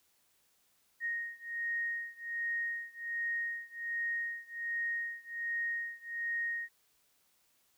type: beating tone pair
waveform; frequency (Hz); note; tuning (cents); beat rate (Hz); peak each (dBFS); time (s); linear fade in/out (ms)
sine; 1864.7 / 1866; A#6 / A#6; 0 / +1; 1.3; -37 / -38; 1-6.69; 50
effects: white hiss -72 dBFS RMS until 7.77 s